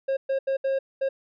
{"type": "tone bursts at uneven times", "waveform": "triangle", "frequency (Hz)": 539, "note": "C#5", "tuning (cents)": -49, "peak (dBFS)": -20, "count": 5, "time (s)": [[0.08, 0.17], [0.29, 0.39], [0.47, 0.57], [0.64, 0.79], [1.01, 1.09]], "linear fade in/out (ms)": 10, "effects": ["resampled to 11025 Hz"]}